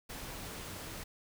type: noise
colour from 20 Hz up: pink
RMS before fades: -44 dBFS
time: 0.09-1.04 s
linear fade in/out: 10 ms
effects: none